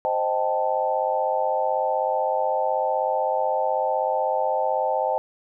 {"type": "chord", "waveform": "sine", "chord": "A half-diminished seventh", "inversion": "first", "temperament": "equal", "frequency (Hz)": [523.3, 622.3, 784, 880], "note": ["C5", "Eb5", "G5", "A5"], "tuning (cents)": [0, 0, 0, 0], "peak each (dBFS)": -26, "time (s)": [0.05, 5.18], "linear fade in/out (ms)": 0, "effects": []}